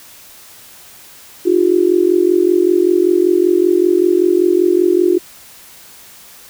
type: tone with amplitude modulation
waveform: sine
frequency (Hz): 355.8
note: F4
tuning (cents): +32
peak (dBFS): -5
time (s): 1.45-5.19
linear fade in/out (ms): 20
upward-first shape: sine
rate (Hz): 45.2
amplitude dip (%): 90
effects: white hiss -40 dBFS RMS until 6.49 s